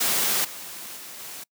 white noise with level steps, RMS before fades -23 / -38 / -40 / -38 dBFS, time 0-1.44 s, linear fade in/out 10 ms, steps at 0.44 / 0.96 / 1.19 s, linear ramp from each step 10 ms, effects noise-tail reverb RT60 0.1 s tail -26 dB re dry + high-pass 150 Hz 12 dB/octave

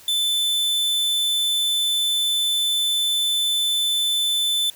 45% pulse tone, 3520 Hz, A7, in tune, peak -19 dBFS, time 0.08-4.7 s, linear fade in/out 2 ms, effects white hiss -47 dBFS RMS until 4.75 s

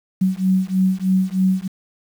sine beating tone pair, 186.3 / 189.5 Hz, F#3 / F#3, +12 / +42 cents, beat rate 3.2 Hz, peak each -18 dBFS, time 0.21-1.68 s, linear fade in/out 10 ms, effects 7-bit

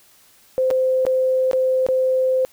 sine tone with dropouts, 518 Hz, C5, 17 cents flat, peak -15 dBFS, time 0.58-2.45 s, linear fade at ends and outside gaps 0 ms, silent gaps 0.704-0.71 / 1.052-1.066 / 1.513-1.532 / 1.865-1.887 s, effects white hiss -53 dBFS RMS until 2.52 s

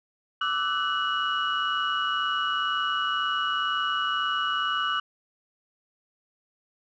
sine tone cluster, 1171 / 1313 / 1496 / 2918 Hz, D6 / E6 / F#6 / F#7, -5 / -7 / +19 / -25 cents, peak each -29 dBFS, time 0.41-5 s, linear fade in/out 5 ms, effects tanh soft clip ceiling -16 dBFS

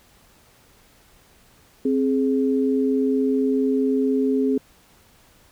sine tone pair together, 263.8 / 419.4 Hz, C4 / G#4, +14 / +17 cents, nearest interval minor sixth, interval 803 cents, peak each -19 / -22 dBFS, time 1.85-4.58 s, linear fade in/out 5 ms, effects pink hiss -55 dBFS RMS until 5.51 s

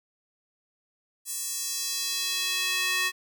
square tone with high-pass filter sweep, 370 Hz, F#4, in tune, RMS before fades -29 dBFS, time 1.25-3.12 s, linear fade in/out 50 ms, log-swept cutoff 8500 to 1900 Hz, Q 1.4, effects none

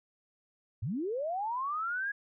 sine linear sweep, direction up, 85 to 1676 Hz, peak -31 dBFS, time 0.82-2.12 s, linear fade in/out 10 ms, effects none

